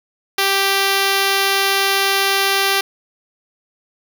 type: tone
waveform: 5% pulse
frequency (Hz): 392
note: G4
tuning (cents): 0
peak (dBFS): -3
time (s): 0.38-2.81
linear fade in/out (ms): 5
effects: none

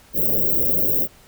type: band-stop noise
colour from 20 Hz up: white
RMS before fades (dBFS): -19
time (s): 0.13-1.08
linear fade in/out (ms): 50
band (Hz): 610 to 15000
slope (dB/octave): 96
effects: pink hiss -50 dBFS RMS until 1.27 s

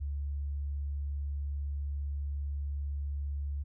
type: tone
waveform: sine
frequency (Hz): 71.2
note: C#2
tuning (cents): +47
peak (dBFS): -32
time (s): 0-3.64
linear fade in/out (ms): 20
effects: none

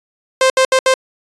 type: tone bursts at uneven times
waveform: sawtooth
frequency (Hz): 523.3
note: C5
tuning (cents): 0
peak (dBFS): -5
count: 4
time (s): 0.41-0.5 / 0.57-0.65 / 0.72-0.79 / 0.86-0.94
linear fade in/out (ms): 2
effects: resampled to 22050 Hz

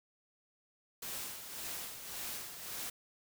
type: noise with tremolo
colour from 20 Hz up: white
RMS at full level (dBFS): -41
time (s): 1.02-2.9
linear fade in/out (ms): 5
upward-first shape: sine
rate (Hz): 1.8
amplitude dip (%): 55
effects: none

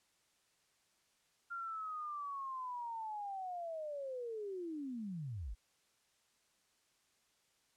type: linear sweep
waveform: sine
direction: down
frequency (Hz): 1396.9 to 40.31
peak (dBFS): -40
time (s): 1.5-5.55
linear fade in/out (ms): 20
effects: white hiss -75 dBFS RMS until 7.76 s + low-pass 9000 Hz 12 dB/octave

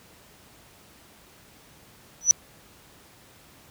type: tone with exponential growth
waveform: sine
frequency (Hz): 5930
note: F#8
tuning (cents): +3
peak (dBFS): -8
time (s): 2.21-2.31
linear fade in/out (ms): 0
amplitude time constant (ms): 20
effects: pink hiss -53 dBFS RMS until 3.7 s + high-pass 60 Hz 12 dB/octave

